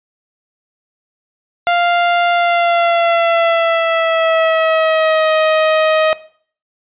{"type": "tone with pitch glide", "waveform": "sawtooth", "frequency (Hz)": [697, 628.2], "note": ["F5", "D#5"], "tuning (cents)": [-4, 16], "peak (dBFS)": -7, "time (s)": [1.67, 6.13], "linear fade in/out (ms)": 0, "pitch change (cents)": -180, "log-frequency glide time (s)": [2.32, 5.32], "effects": ["noise-tail reverb RT60 0.5 s tail -18 dB re dry", "resampled to 8000 Hz"]}